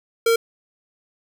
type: tone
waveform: square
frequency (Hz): 459.2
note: A#4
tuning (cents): -26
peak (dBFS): -15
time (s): 0.26-0.36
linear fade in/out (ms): 5
effects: none